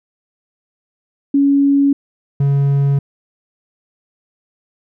sine / triangle tone pair in turn, 280 / 140 Hz, C#4 / C#3, +18 / +18 cents, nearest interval octave, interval 1200 cents, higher first, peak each -9 dBFS, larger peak neither, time 1.34-1.93 / 2.4-2.99 s, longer neither, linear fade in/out 5 ms, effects none

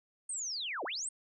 sine linear two-way sweep, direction down then up, 8760 to 293.7 to 8760 Hz, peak -35 dBFS, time 0.29-1.09 s, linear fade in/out 5 ms, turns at 0.84 s, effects none

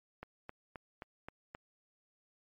click train, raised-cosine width 0.5 ms, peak -29 dBFS, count 6, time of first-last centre 0.23-1.549 s, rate 3.79 Hz, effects MP3 48 kbps

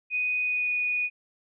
sine tone with pitch glide, 2489 to 2469 Hz, D#7 to D#7, 0 to -14 cents, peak -24 dBFS, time 0.1-1.1 s, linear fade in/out 50 ms, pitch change -14 cents, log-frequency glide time 0.43-0.7 s, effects none

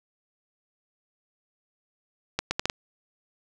accelerating click train, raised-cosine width 0.2 ms, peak -8 dBFS, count 5, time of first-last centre 2.39-2.699 s, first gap 120 ms, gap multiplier 0.71, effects none

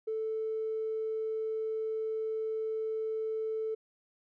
triangle tone with tanh clipping, 440 Hz, A4, in tune, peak -31 dBFS, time 0.07-3.75 s, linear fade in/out 10 ms, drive 4 dB, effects none

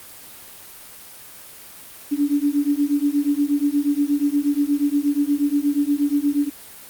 sine beating tone pair, 284.2 / 292.6 Hz, C#4 / D4, +43 / -6 cents, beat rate 8.4 Hz, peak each -20 dBFS, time 2.11-6.5 s, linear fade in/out 20 ms, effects white hiss -41 dBFS RMS until 6.89 s + Opus 32 kbps

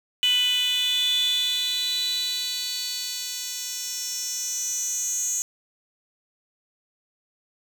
10% pulse tone with high-pass filter sweep, 496.4 Hz, B4, 9 cents sharp, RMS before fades -26 dBFS, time 0.23-5.42 s, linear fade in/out 0 ms, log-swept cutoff 3000 to 6600 Hz, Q 9.6, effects 9-bit

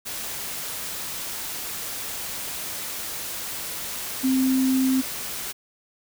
sine tone in noise, 261.6 Hz, C4, in tune, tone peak -18 dBFS, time 4.23-5.02 s, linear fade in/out 20 ms, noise white, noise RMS -32 dBFS, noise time 0.05-5.53 s, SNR +11 dB, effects none

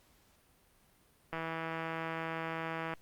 click train, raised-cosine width 0.5 ms, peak -23 dBFS, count 263, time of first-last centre 1.33-2.937 s, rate 163 Hz, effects pink hiss -67 dBFS RMS until 3.01 s + Opus 48 kbps

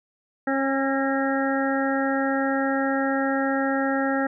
harmonic tone with a mistuned harmonic, 271.5 Hz, C#4, 36 cents flat, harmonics 1 / 2 / 3 / 5 / 6 / 7, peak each -24 / -27 / -29 / -31 / -32 / -32 dBFS, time 0.47-4.27 s, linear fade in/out 5 ms, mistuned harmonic 7, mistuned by -28 cents, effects none

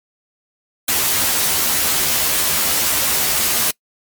white noise with comb filter, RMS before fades -17 dBFS, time 0.88-3.71 s, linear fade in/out 5 ms, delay 13 ms, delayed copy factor +0.8, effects noise-tail reverb RT60 0.1 s tail -24 dB re dry + MP3 96 kbps

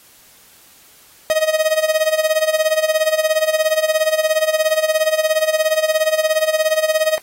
45% pulse tone with tremolo, 628 Hz, D#5, 16 cents sharp, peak -11 dBFS, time 1.3-7.18 s, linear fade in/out 0 ms, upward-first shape sine, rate 17 Hz, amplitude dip 80%, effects white hiss -48 dBFS RMS until 7.22 s + AAC 48 kbps

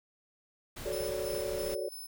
pink noise, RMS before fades -43 dBFS, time 0.76-1.75 s, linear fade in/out 10 ms
sine chord, D major seventh, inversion first, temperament equal, 370 / 440 / 554.4 / 587.3 Hz, F#4 / A4 / C#5 / D5, 0 / 0 / 0 / 0 cents, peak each -38 dBFS, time 0.85-1.89 s, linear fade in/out 10 ms
5% pulse tone with tremolo, 5260 Hz, E8, 5 cents flat, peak -36 dBFS, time 0.92-2.07 s, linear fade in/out 10 ms, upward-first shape square, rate 3 Hz, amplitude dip 55%
effects none

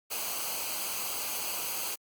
white noise with comb filter, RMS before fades -34 dBFS, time 0.1-1.96 s, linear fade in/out 20 ms, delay 0.55 ms, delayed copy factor -0.65, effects Opus 48 kbps

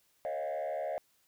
sine tone with frequency modulation, 622.3 Hz, D#5, in tune, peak -30 dBFS, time 0.25-0.98 s, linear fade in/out 0 ms, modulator 72.8 Hz, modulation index 1.3, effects tanh soft clip ceiling -32 dBFS + white hiss -71 dBFS RMS until 1.27 s

